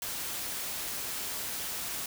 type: noise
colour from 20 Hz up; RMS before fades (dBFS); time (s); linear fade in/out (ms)
white; -36; 0.02-2.06; 2
effects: none